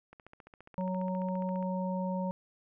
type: click train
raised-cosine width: 0.5 ms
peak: -36 dBFS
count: 23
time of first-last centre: 0.13-1.627 s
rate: 14.7 Hz
type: harmonic tone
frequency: 185.3 Hz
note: F#3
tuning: 3 cents sharp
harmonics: 1 / 3 / 5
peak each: -32 / -37 / -39 dBFS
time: 0.78-2.31 s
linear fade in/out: 0 ms
effects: none